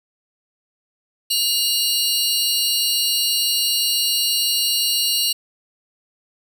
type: tone cluster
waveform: sawtooth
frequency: 2838 / 4044 / 4447 Hz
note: F7 / B7 / C#8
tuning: +27 / +40 / +5 cents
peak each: -19 dBFS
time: 1.3-5.33 s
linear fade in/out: 10 ms
effects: none